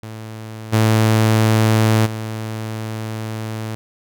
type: tone with level steps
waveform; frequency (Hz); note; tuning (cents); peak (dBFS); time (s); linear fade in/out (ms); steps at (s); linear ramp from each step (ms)
sawtooth; 110; A2; 0; -26 / -8 / -20; 0.03-3.75; 0; 0.72 / 2.05; 20
effects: none